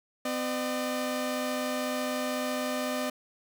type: tone pair together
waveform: sawtooth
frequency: 254 / 604 Hz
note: B3 / D5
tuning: +49 / +48 cents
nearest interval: octave + minor third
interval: 1499 cents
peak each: -28 dBFS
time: 0.25-3.1 s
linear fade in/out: 5 ms
effects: none